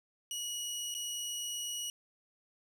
20% pulse tone with dropouts, 2913 Hz, F#7, 28 cents flat, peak -31 dBFS, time 0.31-1.9 s, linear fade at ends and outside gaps 1 ms, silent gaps 0.942-0.949 s, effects none

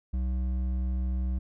triangle tone with hard clipping, 63.2 Hz, B1, 41 cents sharp, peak -28 dBFS, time 0.13-1.39 s, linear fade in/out 10 ms, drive 11 dB, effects none

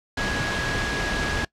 sine tone in noise, 1661.2 Hz, G#6, in tune, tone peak -28 dBFS, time 0.17-1.45 s, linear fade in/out 5 ms, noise pink, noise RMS -26 dBFS, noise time 0.17-1.45 s, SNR -5 dB, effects noise-tail reverb RT60 0.1 s tail -22 dB re dry + low-pass 5000 Hz 12 dB/octave

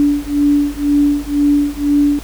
sine beating tone pair, 288.3 / 290.3 Hz, D4 / D4, -32 / -20 cents, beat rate 2 Hz, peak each -14 dBFS, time 0-2.19 s, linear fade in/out 0 ms, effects added 50 Hz sine -29 dBFS peak until 2.23 s + pink hiss -35 dBFS RMS until 2.23 s

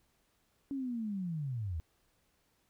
sine linear sweep, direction down, 281.8 to 74.3 Hz, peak -34 dBFS, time 0.71-1.8 s, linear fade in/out 0 ms, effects pink hiss -74 dBFS RMS until 2.69 s

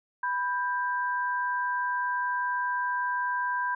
sine tone pair together, 989.5 / 1584 Hz, B5 / G6, +3 / +18 cents, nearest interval minor sixth, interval 815 cents, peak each -28 / -30 dBFS, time 0.23-3.75 s, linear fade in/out 5 ms, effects none

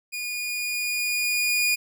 sawtooth tone with level ramp, 2444 Hz, D#7, 32 cents flat, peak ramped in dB -26 to -16 dBFS, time 0.12-1.76 s, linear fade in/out 20 ms, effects none

